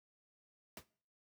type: noise with exponential decay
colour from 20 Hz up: pink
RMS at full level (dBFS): -43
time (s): 0.77-0.86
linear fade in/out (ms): 2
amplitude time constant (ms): 18
effects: noise-tail reverb RT60 0.5 s tail -21 dB re dry + high-pass 80 Hz 12 dB/octave